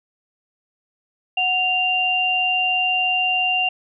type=tone pair together; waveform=sine; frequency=737 / 2783 Hz; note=F#5 / F7; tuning=-7 / -7 cents; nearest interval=octave + major seventh; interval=2300 cents; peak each=-23 / -18 dBFS; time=1.37-3.69 s; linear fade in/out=5 ms; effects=none